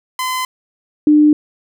sawtooth / sine tone pair in turn, 1023 / 300 Hz, C6 / D4, -39 / +37 cents, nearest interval octave + major sixth, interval 2124 cents, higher first, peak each -14 / -6 dBFS, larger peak second, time 0.19-0.45 / 1.07-1.33 s, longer neither, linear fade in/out 2 ms, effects none

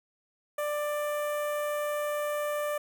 sawtooth tone with notch filter, 591 Hz, D5, 11 cents sharp, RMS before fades -31 dBFS, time 0.58-2.78 s, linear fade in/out 5 ms, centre 4500 Hz, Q 0.52, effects none

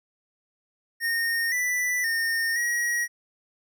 square tone with pitch steps, 1844 / 1979 / 1829 / 1900 Hz, A#6 / B6 / A#6 / A#6, -19 / +3 / -33 / +33 cents, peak -24 dBFS, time 1-3.08 s, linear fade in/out 50 ms, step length 520 ms, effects none

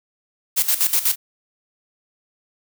blue noise with tremolo, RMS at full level -17 dBFS, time 0.56-1.16 s, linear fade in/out 20 ms, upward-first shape square, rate 8.1 Hz, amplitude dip 75%, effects none

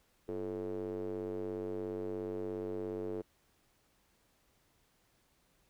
square tone with band-pass filter, 48.52 Hz, G1, 17 cents flat, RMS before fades -39 dBFS, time 0.28-3.22 s, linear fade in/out 10 ms, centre 400 Hz, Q 5.6, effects pink hiss -72 dBFS RMS until 5.69 s

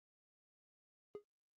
triangle tone with exponential decay, 414.1 Hz, G#4, 5 cents flat, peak -38 dBFS, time 1.15-1.24 s, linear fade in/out 0 ms, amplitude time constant 19 ms, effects high-pass 100 Hz 12 dB/octave + Opus 32 kbps

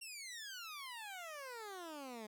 15% pulse exponential sweep, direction down, 2794 to 207.7 Hz, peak -40 dBFS, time 0.01-2.27 s, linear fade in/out 10 ms, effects none

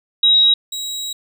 sine / 30% pulse tone pair in turn, 3824 / 3845 Hz, A#7 / B7, +43 / -47 cents, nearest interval unison, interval 10 cents, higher second, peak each -9 / -21 dBFS, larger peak first, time 0.23-0.54 / 0.72-1.13 s, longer second, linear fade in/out 5 ms, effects none

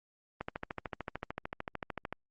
click train, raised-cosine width 0.5 ms, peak -21 dBFS, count 24, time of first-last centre 0.41-2.126 s, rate 13.4 Hz, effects Opus 32 kbps

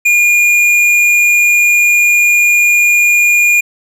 sine tone with tanh clipping, 2425 Hz, D#7, 45 cents flat, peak -8 dBFS, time 0.05-3.61 s, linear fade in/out 10 ms, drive 11 dB, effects none

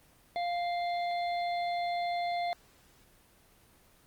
harmonic tone, 698.5 Hz, F5, in tune, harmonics 1 / 3 / 5 / 6, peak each -30 / -41 / -47 / -47 dBFS, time 0.36-2.53 s, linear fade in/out 0 ms, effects pink hiss -62 dBFS RMS until 4.06 s + Opus 24 kbps

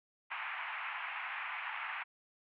white band-pass noise, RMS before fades -41 dBFS, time 0.3-2.04 s, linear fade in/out 20 ms, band 790 to 2600 Hz, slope 48 dB/octave, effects none

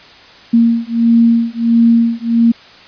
sine beating tone pair, 231.1 / 232.6 Hz, A#3 / A#3, -15 / -4 cents, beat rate 1.5 Hz, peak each -11 dBFS, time 0.53-2.52 s, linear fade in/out 10 ms, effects white hiss -39 dBFS RMS until 2.87 s + resampled to 11025 Hz

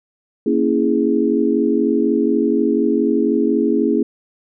sine chord, A# half-diminished seventh, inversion none, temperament equal, 233.1 / 277.2 / 329.6 / 415.3 Hz, A#3 / C#4 / E4 / G#4, 0 / 0 / 0 / 0 cents, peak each -19 dBFS, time 0.46-4.03 s, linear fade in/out 5 ms, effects none

